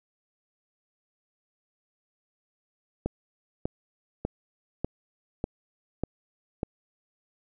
click train, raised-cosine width 2 ms, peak -14 dBFS, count 7, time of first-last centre 3.06-6.631 s, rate 1.68 Hz, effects none

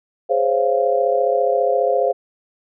sine chord, Db major seventh, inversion second, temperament just, 415.8 / 519.7 / 554.4 / 693 Hz, Ab4 / C5 / Db5 / F5, +2 / -12 / 0 / -14 cents, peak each -22 / -18 / -22 / -20 dBFS, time 0.29-2.13 s, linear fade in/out 20 ms, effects none

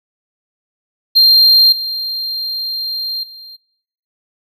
triangle tone with level steps, 4186 Hz, C8, in tune, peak -4 / -17 / -31 dBFS, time 1.15-3.57 s, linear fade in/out 20 ms, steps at 1.72 / 3.23 s, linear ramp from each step 5 ms, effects noise-tail reverb RT60 0.9 s tail -26 dB re dry

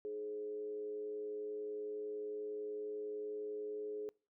sine tone with frequency modulation, 421.7 Hz, G#4, 26 cents sharp, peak -39 dBFS, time 0.05-4.09 s, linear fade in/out 0 ms, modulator 111 Hz, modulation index 0.31, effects noise-tail reverb RT60 0.4 s tail -26 dB re dry

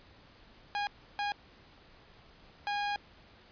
sawtooth tone bursts at uneven times, 819 Hz, G#5, 24 cents flat, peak -27 dBFS, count 3, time 0.75-0.87 / 1.19-1.32 / 2.67-2.96 s, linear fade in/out 0 ms, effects pink hiss -58 dBFS RMS until 3.51 s + resampled to 11025 Hz

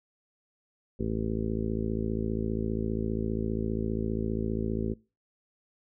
harmonic tone, 55 Hz, A1, in tune, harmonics 1 / 2 / 3 / 4 / 5 / 6 / 7 / 8 / 9, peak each -35 / -35 / -39 / -33 / -39 / -39 / -35 / -41 / -43 dBFS, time 0.99-4.94 s, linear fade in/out 10 ms, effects noise-tail reverb RT60 0.3 s tail -23 dB re dry

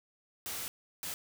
white noise bursts at uneven times, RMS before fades -39 dBFS, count 2, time 0.46-0.68 / 1.03-1.14 s, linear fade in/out 0 ms, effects none

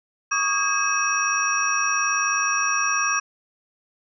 sine tone cluster, 1125 / 1224 / 1627 / 2566 / 5690 Hz, C#6 / D#6 / G#6 / E7 / F8, +25 / -29 / -36 / -47 / +31 cents, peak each -26 dBFS, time 0.31-3.2 s, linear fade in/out 10 ms, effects none

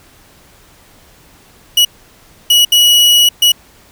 40% pulse tone bursts at uneven times, 2921 Hz, F#7, 23 cents flat, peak -5 dBFS, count 4, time 1.77-1.85 / 2.5-2.65 / 2.72-3.29 / 3.42-3.52 s, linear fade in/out 5 ms, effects pink hiss -45 dBFS RMS until 3.91 s

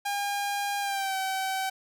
sawtooth tone with pitch glide, 808 to 765.7 Hz, G#5 to G5, -48 to -41 cents, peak -24 dBFS, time 0.05-1.7 s, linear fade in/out 10 ms, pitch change -93 cents, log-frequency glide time 0.8-1.16 s, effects none

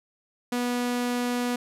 sawtooth tone, 244.3 Hz, B3, 19 cents flat, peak -21 dBFS, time 0.52-1.56 s, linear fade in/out 5 ms, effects resampled to 32000 Hz

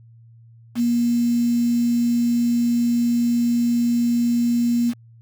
sine tone with quantisation, 237.9 Hz, A#3, 35 cents sharp, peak -16 dBFS, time 0.75-4.94 s, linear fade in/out 50 ms, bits 6, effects added 115 Hz sine -45 dBFS peak until 5.21 s

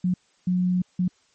sine tone bursts at uneven times, 181.1 Hz, F#3, 37 cents flat, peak -19 dBFS, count 3, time 0.04-0.14 / 0.47-0.82 / 0.99-1.08 s, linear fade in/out 5 ms, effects white hiss -63 dBFS RMS until 1.34 s + MP3 32 kbps

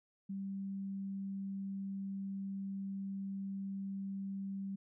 sine tone, 195.4 Hz, G3, 5 cents flat, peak -38 dBFS, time 0.29-4.76 s, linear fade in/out 10 ms, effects none

